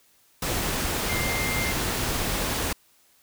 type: tone in noise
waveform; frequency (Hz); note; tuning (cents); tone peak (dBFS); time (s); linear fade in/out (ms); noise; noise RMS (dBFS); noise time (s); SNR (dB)
sine; 2100; C7; +6; -29; 1.09-1.72; 5; pink; -27; 0.42-2.73; -5
effects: white hiss -61 dBFS RMS until 3.22 s